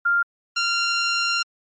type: tone pair in turn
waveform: sine / 15% pulse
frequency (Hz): 1396.9 / 1385.6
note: F6 / F6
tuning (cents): 0 / -14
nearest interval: unison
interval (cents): 14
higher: first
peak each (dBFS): -16 / -13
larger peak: second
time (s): 0.05-0.23 / 0.56-1.43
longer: second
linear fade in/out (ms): 10
effects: MP3 32 kbps